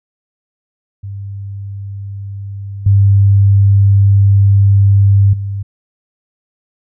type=tone with level steps; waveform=sine; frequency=99.4 Hz; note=G2; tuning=25 cents sharp; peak=-22 / -5 / -17 dBFS; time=1.03-5.63 s; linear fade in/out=10 ms; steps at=2.86 / 5.33 s; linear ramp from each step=5 ms; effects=none